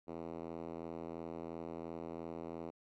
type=tone with band-pass filter; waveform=5% pulse; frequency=82.9 Hz; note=E2; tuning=10 cents sharp; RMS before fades=-45 dBFS; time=0.07-2.71 s; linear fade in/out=20 ms; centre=330 Hz; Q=0.94; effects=none